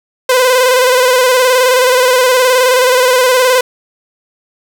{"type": "tone with vibrato", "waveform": "sawtooth", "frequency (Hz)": 507, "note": "B4", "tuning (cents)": 45, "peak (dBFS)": -3, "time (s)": [0.29, 3.61], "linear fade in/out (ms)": 5, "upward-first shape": "square", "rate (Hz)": 19, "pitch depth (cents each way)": 41, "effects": []}